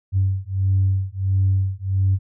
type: beating tone pair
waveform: sine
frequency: 95.2 / 96.7 Hz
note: F#2 / G2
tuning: +50 / -23 cents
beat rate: 1.5 Hz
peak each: -19 dBFS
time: 0.12-2.19 s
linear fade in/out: 50 ms
effects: tanh soft clip ceiling -10 dBFS